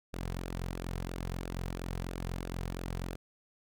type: tone with flanger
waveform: sawtooth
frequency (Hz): 44.15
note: F1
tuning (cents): +20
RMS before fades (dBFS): -38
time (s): 0.13-3.16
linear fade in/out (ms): 10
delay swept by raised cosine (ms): 0.94 to 3.54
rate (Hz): 3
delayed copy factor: -0.5
effects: none